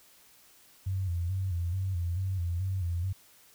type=tone with vibrato; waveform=sine; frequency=90.5 Hz; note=F#2; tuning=38 cents flat; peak=-28 dBFS; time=0.86-3.13 s; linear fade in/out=10 ms; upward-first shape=square; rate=2.3 Hz; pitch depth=86 cents each way; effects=white hiss -59 dBFS RMS until 3.54 s